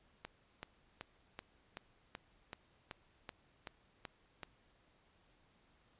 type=click train; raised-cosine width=0.3 ms; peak=-28 dBFS; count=12; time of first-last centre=0.25-4.433 s; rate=2.63 Hz; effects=pink hiss -71 dBFS RMS until 5.99 s + resampled to 8000 Hz